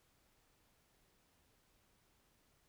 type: silence
effects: pink hiss -74 dBFS RMS until 2.68 s